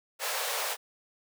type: high-pass noise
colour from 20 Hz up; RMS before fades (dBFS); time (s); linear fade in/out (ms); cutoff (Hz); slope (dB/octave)
pink; -32; 0.19-0.77; 50; 480; 48
effects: none